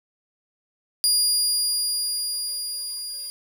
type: tone with level ramp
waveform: 25% pulse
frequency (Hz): 4840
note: D#8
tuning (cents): -49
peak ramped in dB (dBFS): -12 to -27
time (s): 1.04-3.3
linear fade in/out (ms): 0
effects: 8-bit